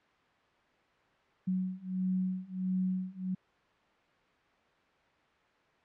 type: beating tone pair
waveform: sine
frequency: 184.8 / 186.3 Hz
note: F#3 / F#3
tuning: -2 / +12 cents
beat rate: 1.5 Hz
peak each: -34 / -33 dBFS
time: 1.47-3.35 s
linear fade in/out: 10 ms
effects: white hiss -66 dBFS RMS until 5.84 s + low-pass 2000 Hz 12 dB/octave